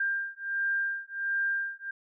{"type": "beating tone pair", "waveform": "sine", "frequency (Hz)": [1593, 1594.4], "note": ["G6", "G6"], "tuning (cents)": [27, 29], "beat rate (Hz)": 1.4, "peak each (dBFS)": -31, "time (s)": [0, 1.91], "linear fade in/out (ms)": 5, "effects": []}